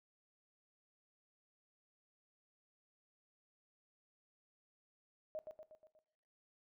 sine tone with echo, 622.3 Hz, D#5, in tune, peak -40 dBFS, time 5.35-5.39 s, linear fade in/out 0 ms, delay 120 ms, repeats 5, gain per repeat -5 dB, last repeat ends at 5.99 s, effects noise-tail reverb RT60 1.0 s tail -19 dB re dry

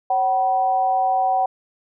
sine tone with amplitude modulation, 758 Hz, F#5, 42 cents sharp, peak -13 dBFS, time 0.1-1.46 s, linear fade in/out 5 ms, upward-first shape sine, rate 214 Hz, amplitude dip 65%, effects none

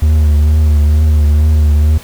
triangle tone with vibrato, 75.6 Hz, D#2, 49 cents flat, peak -4 dBFS, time 0.02-1.98 s, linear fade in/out 5 ms, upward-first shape triangle, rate 2.2 Hz, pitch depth 49 cents each way, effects pink hiss -35 dBFS RMS until 2.03 s

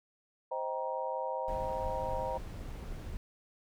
sine chord, C minor seventh, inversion none, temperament just, 523.3 / 627.9 / 784.9 / 941.9 Hz, C5 / Eb5 / G5 / Bb5, 0 / +16 / +2 / +18 cents, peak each -37 / -40 / -41 / -37 dBFS, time 0.51-2.38 s, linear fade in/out 10 ms
brown noise, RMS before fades -41 dBFS, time 1.48-3.17 s, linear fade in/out 0 ms
effects none

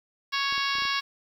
harmonic tone, 554.4 Hz, C#5, in tune, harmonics 2 / 3 / 4 / 5 / 6 / 7 / 8 / 9 / 10, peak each -30 / -32 / -33 / -34 / -35 / -35 / -36 / -37 / -37 dBFS, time 0.32-1.01 s, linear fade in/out 20 ms
clicks, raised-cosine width 2 ms, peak -33 dBFS, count 6, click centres 0.525 / 0.579 / 0.754 / 0.785 / 0.822 / 0.853 s
effects 9-bit

